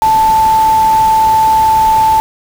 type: tone in noise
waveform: sine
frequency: 880 Hz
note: A5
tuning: in tune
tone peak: -6 dBFS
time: 0.02-2.2 s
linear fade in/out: 0 ms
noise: pink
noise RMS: -24 dBFS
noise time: 0.02-2.2 s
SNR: +15 dB
effects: none